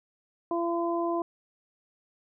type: harmonic tone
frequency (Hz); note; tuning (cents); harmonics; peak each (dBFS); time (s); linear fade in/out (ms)
340; F4; -46; 1 / 2 / 3; -28 / -31 / -33; 0.51-1.22; 2
effects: none